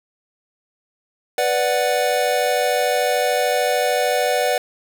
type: chord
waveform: square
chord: B minor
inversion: none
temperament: equal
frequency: 493.9 / 587.3 / 740 Hz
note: B4 / D5 / F#5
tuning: 0 / 0 / 0 cents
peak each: -22 dBFS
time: 1.38-4.58 s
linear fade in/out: 2 ms
effects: none